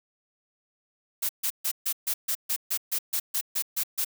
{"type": "noise bursts", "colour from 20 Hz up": "blue", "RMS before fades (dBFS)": -27, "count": 14, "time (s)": [1.22, 4.048], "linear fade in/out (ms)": 10, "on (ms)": 72, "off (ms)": 140, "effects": []}